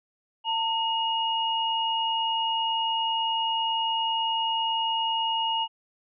sine tone pair together, 905 / 2873 Hz, A5 / F7, +48 / +48 cents, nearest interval octave + minor sixth, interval 2000 cents, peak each -26 / -27 dBFS, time 0.44-5.68 s, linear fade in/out 50 ms, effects none

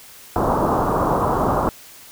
white low-pass noise, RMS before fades -19 dBFS, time 0.36-1.69 s, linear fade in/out 0 ms, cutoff 1200 Hz, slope 48 dB/octave, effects white hiss -43 dBFS RMS until 2.11 s

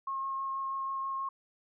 sine tone with vibrato, 1079 Hz, C#6, 47 cents flat, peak -32 dBFS, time 0.07-1.29 s, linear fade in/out 5 ms, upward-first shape sine, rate 6.2 Hz, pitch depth 9 cents each way, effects none

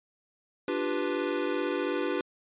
square chord, G dominant seventh, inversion second, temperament equal, 293.7 / 349.2 / 392 / 493.9 Hz, D4 / F4 / G4 / B4, 0 / 0 / 0 / 0 cents, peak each -34 dBFS, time 0.68-2.21 s, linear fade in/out 2 ms, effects resampled to 8000 Hz

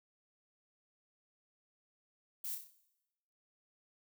violet noise with echo, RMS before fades -41 dBFS, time 2.44-2.55 s, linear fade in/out 5 ms, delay 31 ms, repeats 5, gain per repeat -5 dB, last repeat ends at 2.705 s, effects noise-tail reverb RT60 0.9 s tail -17 dB re dry

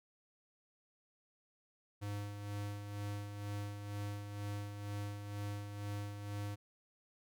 square tone with tremolo, 102.4 Hz, G#2, 24 cents flat, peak -39 dBFS, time 2.01-6.56 s, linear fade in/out 20 ms, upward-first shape sine, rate 2.1 Hz, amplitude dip 50%, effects none

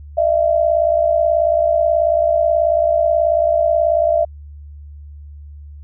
sine tone pair together, 613 / 671.4 Hz, D#5 / E5, -26 / +32 cents, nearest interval major second, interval 158 cents, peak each -16 / -14 dBFS, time 0.17-4.25 s, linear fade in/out 10 ms, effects added 73 Hz sine -33 dBFS peak until 5.83 s

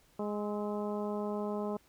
harmonic tone with a mistuned harmonic, 207.7 Hz, G#3, in tune, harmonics 1 / 2 / 3 / 4 / 5 / 6, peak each -36 / -37 / -40 / -44 / -45 / -51 dBFS, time 0.19-1.77 s, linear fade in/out 5 ms, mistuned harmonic 6, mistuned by +53 cents, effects pink hiss -66 dBFS RMS until 1.88 s

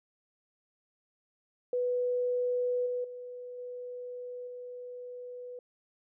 sine tone with level steps, 493.9 Hz, B4, in tune, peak -27 / -30 / -40 / -38 / -40 dBFS, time 1.73-5.59 s, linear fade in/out 2 ms, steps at 2.86 / 3.04 / 3.58 / 4.47 s, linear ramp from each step 5 ms, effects none

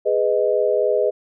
sine chord, G# minor, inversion none, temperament just, 415.3 / 498.4 / 623 Hz, G#4 / B4 / D#5, 0 / +16 / +2 cents, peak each -20 dBFS, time 0.05-1.11 s, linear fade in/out 20 ms, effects none

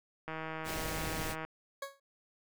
click train, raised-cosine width 0.5 ms, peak -25 dBFS, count 187, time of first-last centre 0.28-1.45 s, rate 159 Hz
pink band-stop noise, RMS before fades -39 dBFS, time 0.64-1.36 s, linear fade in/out 50 ms, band 860 to 1700 Hz, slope 48 dB/octave
20% pulse tone with exponential decay, 553 Hz, C#5, 4 cents flat, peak -30 dBFS, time 1.82-2 s, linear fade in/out 5 ms, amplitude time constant 39 ms
effects none

